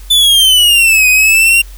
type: exponential two-way sweep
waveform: 45% pulse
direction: down then up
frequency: 3520 to 2489 to 2777 Hz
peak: -5 dBFS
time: 0.1-1.62 s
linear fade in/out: 10 ms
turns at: 1.08 s
effects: added 46 Hz sine -28 dBFS peak until 1.77 s + white hiss -41 dBFS RMS until 1.77 s